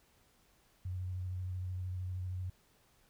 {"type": "tone with vibrato", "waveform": "sine", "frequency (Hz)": 91.6, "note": "F#2", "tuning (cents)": -17, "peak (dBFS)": -36, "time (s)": [0.85, 2.5], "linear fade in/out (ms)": 5, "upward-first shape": "sine", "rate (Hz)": 13, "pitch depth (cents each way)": 22, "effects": ["pink hiss -69 dBFS RMS until 3.09 s"]}